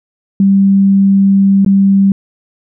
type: tone with dropouts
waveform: sine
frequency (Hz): 196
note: G3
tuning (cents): 0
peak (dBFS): -5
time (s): 0.4-2.12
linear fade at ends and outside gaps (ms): 2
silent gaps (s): 1.648-1.662
effects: none